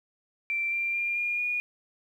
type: tone with pitch steps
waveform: sine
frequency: 2349 / 2372 / 2396 / 2419 / 2443 Hz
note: D7 / D7 / D7 / D#7 / D#7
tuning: 0 / +17 / +34 / -49 / -32 cents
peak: -26 dBFS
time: 0.5-1.6 s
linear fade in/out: 0 ms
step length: 220 ms
effects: 10-bit